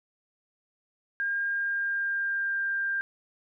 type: tone with pitch glide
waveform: sine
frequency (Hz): 1611 to 1591.6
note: G6 to G6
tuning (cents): +47 to +26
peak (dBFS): -26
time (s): 1.2-3.01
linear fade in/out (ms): 0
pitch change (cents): -21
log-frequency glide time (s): 1.47-2.61
effects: none